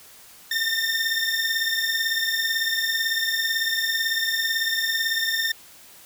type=beating tone pair; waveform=20% pulse; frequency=1800 / 1818 Hz; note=A6 / A#6; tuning=+39 / -44 cents; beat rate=18 Hz; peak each=-20 / -20 dBFS; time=0.51-5.52 s; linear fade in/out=5 ms; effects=white hiss -48 dBFS RMS until 6.05 s